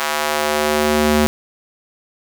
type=tone with high-pass filter sweep; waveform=square; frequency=75.2 Hz; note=D2; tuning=42 cents sharp; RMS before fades=-17 dBFS; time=0-1.27 s; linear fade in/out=0 ms; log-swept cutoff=1000 to 190 Hz; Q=1; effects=none